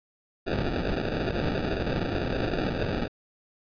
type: noise with sample-and-hold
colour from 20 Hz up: violet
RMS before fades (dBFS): -28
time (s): 0.46-3.08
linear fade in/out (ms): 10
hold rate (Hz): 1050
effects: resampled to 11025 Hz